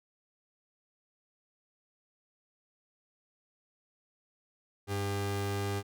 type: tone pair together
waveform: sawtooth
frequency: 100.05 / 200.1 Hz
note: G2 / G3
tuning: +36 / +36 cents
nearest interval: octave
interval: 1200 cents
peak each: -28 / -30 dBFS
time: 4.87-5.83 s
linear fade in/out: 50 ms
effects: none